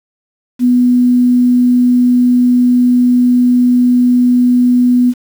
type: tone with quantisation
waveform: sine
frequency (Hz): 246.9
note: B3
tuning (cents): 0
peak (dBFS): -6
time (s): 0.59-5.14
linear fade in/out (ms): 50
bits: 6
effects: none